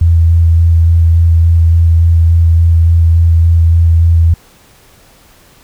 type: tone with vibrato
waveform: sine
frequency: 83.2 Hz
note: E2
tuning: 17 cents sharp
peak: -4 dBFS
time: 0.01-4.34 s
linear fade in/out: 5 ms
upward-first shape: square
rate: 3.5 Hz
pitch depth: 12 cents each way
effects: pink hiss -44 dBFS RMS until 5.63 s